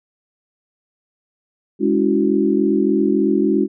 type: tone cluster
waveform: sine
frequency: 207.1 / 281.3 / 328.5 / 371.9 Hz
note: G#3 / C#4 / E4 / F#4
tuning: -5 / +26 / -6 / +9 cents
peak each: -19 dBFS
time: 1.79-3.68 s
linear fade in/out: 50 ms
effects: none